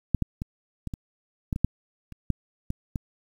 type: clicks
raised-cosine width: 5 ms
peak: -8 / -11 / -18 / -19 / -20 / -13 / -17 / -7 / -29 / -11 / -16 / -16 dBFS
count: 12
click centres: 0.147 / 0.223 / 0.419 / 0.873 / 0.938 / 1.528 / 1.561 / 1.646 / 2.123 / 2.303 / 2.704 / 2.958 s
effects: 8-bit